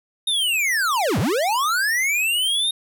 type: linear two-way sweep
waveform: square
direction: down then up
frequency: 3729 to 81.8 to 3729 Hz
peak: -19 dBFS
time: 0.27-2.71 s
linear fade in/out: 5 ms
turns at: 1.19 s
effects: none